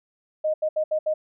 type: tone bursts at uneven times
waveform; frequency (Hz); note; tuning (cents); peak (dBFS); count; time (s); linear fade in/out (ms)
sine; 620; D#5; -6; -20; 5; 0.44-0.54 / 0.62-0.69 / 0.76-0.84 / 0.91-0.99 / 1.06-1.14; 10
effects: none